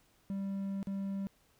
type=tone with dropouts; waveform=triangle; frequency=196 Hz; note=G3; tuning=in tune; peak=-32 dBFS; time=0.3-1.27 s; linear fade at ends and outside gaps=0 ms; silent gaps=0.829-0.871 s; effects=pink hiss -69 dBFS RMS until 1.59 s

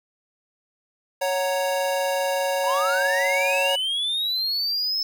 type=chord; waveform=square; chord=F# major; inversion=second; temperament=equal; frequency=554.4 / 740 / 932.3 Hz; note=C#5 / F#5 / A#5; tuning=0 / 0 / 0 cents; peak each=-24 / -30 / -30 dBFS; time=1.21-3.76 s; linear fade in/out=10 ms
type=linear sweep; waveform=triangle; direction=up; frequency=904 to 5274 Hz; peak=-21 dBFS; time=2.64-5.03 s; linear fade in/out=2 ms
effects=none

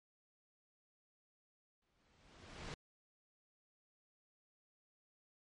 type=noise with exponential growth; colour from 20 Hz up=pink; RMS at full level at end=-44 dBFS; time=1.82-2.74 s; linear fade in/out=1 ms; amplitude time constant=200 ms; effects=low-pass 5000 Hz 12 dB/octave + MP3 48 kbps

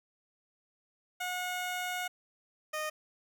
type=tone pair in turn; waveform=15% pulse; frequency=725 / 615.9 Hz; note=F#5 / D#5; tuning=-35 / -18 cents; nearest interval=minor third; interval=283 cents; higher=first; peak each=-27 dBFS; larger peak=neither; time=1.2-2.08 / 2.73-2.9 s; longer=first; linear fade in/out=10 ms; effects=none

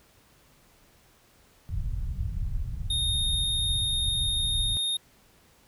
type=low-pass noise; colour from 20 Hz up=pink; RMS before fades=-31 dBFS; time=1.69-4.77 s; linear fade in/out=0 ms; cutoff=120 Hz; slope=24 dB/octave
type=tone with vibrato; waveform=square; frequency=3687 Hz; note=A#7; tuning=20 cents flat; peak=-26 dBFS; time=2.9-4.97 s; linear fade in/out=5 ms; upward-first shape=sine; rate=20 Hz; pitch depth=13 cents each way
effects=pink hiss -60 dBFS RMS until 5.67 s

